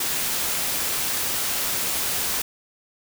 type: noise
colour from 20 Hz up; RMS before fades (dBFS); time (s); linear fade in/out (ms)
white; -25; 0-2.42; 5
effects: none